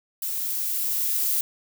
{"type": "noise with level ramp", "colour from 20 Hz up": "violet", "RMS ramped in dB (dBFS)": [-29, -23], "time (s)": [0.22, 1.41], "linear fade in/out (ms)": 2, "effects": []}